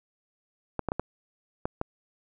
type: clicks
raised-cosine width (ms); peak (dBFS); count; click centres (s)
1; -14; 6; 0.793 / 0.887 / 0.919 / 0.996 / 1.655 / 1.814
effects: none